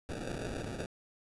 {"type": "noise with sample-and-hold", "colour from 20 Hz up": "white", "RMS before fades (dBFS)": -39, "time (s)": [0.09, 0.86], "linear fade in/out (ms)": 0, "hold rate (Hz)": 1050, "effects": ["resampled to 24000 Hz"]}